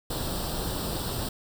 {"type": "noise with comb filter", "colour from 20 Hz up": "pink", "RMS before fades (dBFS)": -31, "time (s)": [0.1, 1.29], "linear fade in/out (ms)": 5, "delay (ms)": 0.23, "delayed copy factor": 0.75, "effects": []}